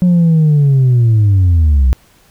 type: linear sweep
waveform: sine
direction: down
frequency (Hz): 181.7 to 60.5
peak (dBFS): -4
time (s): 0.02-1.93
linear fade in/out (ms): 0
effects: tanh soft clip ceiling -5 dBFS + pink hiss -49 dBFS RMS until 2.3 s